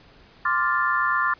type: chord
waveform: sine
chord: D minor seventh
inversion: third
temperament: equal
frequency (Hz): 1046.5 / 1174.7 / 1396.9 / 1760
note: C6 / D6 / F6 / A6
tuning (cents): 0 / 0 / 0 / 0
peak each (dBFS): -25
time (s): 0.45-1.34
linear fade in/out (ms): 5
effects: pink hiss -52 dBFS RMS until 1.39 s + resampled to 11025 Hz